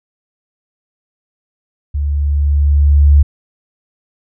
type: tone with level ramp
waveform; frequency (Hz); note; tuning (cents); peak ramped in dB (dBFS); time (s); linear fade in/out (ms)
sine; 72.2; D2; -29; -14 to -3; 1.94-3.23; 10
effects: none